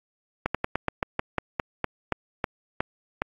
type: slowing click train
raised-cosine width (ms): 0.5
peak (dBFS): -9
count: 14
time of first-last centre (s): 0.46-3.22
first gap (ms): 86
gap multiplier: 1.14
effects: AAC 64 kbps